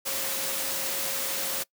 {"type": "tone in noise", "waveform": "sine", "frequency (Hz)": 542, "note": "C#5", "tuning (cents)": -39, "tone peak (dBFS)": -40, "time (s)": [0.05, 1.64], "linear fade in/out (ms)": 20, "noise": "white", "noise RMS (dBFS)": -30, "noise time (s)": [0.05, 1.64], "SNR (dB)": -13, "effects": ["noise-tail reverb RT60 0.1 s tail -23 dB re dry", "high-pass 150 Hz 12 dB/octave"]}